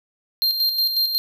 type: tone with tremolo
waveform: square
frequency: 4186 Hz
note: C8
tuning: in tune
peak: -17 dBFS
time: 0.42-1.18 s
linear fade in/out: 0 ms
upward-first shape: square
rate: 5.5 Hz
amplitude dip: 50%
effects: none